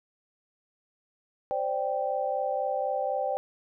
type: chord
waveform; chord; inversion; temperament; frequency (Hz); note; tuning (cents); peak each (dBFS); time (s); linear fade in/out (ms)
sine; C suspended second; none; equal; 523.3 / 587.3 / 784; C5 / D5 / G5; 0 / 0 / 0; -31 / -31 / -30; 1.51-3.37; 0
effects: none